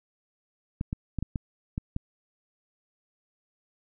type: clicks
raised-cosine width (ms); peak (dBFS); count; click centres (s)
5; -17; 7; 0.811 / 0.929 / 1.187 / 1.226 / 1.358 / 1.779 / 1.964
effects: none